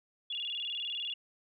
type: tone with vibrato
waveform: sine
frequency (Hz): 3100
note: G7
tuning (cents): -20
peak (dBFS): -34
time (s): 0.3-1.14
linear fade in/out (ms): 5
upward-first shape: square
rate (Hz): 20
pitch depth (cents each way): 160
effects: none